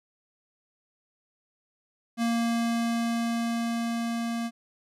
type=tone with level ramp; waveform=square; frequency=232.4 Hz; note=A#3; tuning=5 cents flat; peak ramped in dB=-24 to -29 dBFS; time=2.17-4.51 s; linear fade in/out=50 ms; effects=low-pass 11000 Hz 12 dB/octave